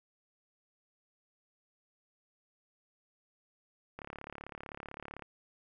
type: click train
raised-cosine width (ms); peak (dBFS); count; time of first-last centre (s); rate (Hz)
0.5; -28; 45; 3.99-5.222; 35.7
effects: none